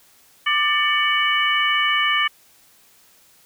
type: harmonic tone with a mistuned harmonic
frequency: 593 Hz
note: D5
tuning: 17 cents sharp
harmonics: 2 / 3 / 4 / 5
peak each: -22 / -22 / -22 / -22 dBFS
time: 0.46-2.28 s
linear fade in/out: 10 ms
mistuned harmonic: 4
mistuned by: -86 cents
effects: white hiss -54 dBFS RMS until 3.45 s